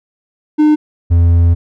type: tone pair in turn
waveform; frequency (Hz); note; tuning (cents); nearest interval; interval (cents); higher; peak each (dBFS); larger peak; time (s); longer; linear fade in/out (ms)
triangle; 303.3 / 85.11; D#4 / F2; -44 / -44; octave + minor seventh; 2200; first; -4; neither; 0.58-0.76 / 1.1-1.55; second; 20
effects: none